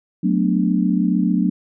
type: chord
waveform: sine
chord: B minor seventh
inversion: second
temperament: equal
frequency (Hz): 185 / 220 / 246.9 / 293.7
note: F#3 / A3 / B3 / D4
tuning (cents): 0 / 0 / 0 / 0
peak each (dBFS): -18 / -21 / -22 / -22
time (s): 0.23-1.5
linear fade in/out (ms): 10
effects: none